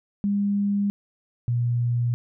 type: tone pair in turn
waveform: sine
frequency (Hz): 202 / 120.11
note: G#3 / B2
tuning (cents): -48 / -48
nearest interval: major sixth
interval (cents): 900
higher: first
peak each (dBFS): -20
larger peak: neither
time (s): 0.24-0.9 / 1.48-2.14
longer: neither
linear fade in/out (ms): 0
effects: none